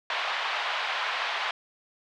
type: band-pass noise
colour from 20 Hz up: pink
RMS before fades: -30 dBFS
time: 0.1-1.51 s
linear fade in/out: 2 ms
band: 750 to 3700 Hz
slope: 24 dB/octave
effects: none